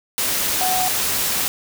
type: tone in noise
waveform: sine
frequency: 740 Hz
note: F#5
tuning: in tune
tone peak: -20 dBFS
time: 0.61-0.88 s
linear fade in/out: 0 ms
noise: white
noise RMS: -21 dBFS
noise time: 0.18-1.48 s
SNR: -2 dB
effects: none